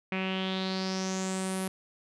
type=tone with low-pass filter sweep; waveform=sawtooth; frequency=188.8 Hz; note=F#3; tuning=35 cents sharp; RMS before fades=-32 dBFS; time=0.12-1.68 s; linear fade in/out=2 ms; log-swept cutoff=2400 to 11000 Hz; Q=5.2; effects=none